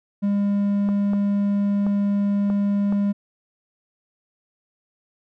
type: tone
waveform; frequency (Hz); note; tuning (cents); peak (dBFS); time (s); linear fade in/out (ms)
triangle; 201.9; G#3; -49; -16; 0.22-3.13; 20
type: clicks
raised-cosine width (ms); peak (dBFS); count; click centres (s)
1; -19; 5; 0.889 / 1.134 / 1.866 / 2.501 / 2.925
effects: none